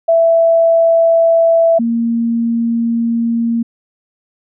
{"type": "tone pair in turn", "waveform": "sine", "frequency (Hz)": [663, 231.9], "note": ["E5", "A#3"], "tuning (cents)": [10, -9], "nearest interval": "octave + tritone", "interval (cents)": 1819, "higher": "first", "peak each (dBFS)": [-7, -12], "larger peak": "first", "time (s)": [[0.08, 1.79], [1.79, 3.63]], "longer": "second", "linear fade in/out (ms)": 10, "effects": []}